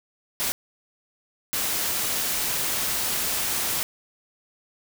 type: noise bursts at uneven times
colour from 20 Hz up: white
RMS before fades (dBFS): -26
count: 2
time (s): 0.4-0.52 / 1.53-3.83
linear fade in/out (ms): 0
effects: none